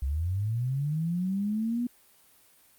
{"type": "linear sweep", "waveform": "sine", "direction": "up", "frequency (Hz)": [63.1, 246], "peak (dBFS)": -26, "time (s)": [0.02, 1.87], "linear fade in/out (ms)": 5, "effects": ["white hiss -60 dBFS RMS until 2.78 s", "Opus 32 kbps"]}